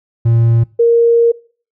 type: tone pair in turn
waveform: triangle / sine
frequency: 115.8 / 466.7 Hz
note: A#2 / A#4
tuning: -11 / +2 cents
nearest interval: 2 octaves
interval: 2413 cents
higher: second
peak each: -6 dBFS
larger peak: neither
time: 0.25-0.64 / 0.79-1.32 s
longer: second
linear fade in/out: 10 ms
effects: noise-tail reverb RT60 0.4 s tail -22 dB re dry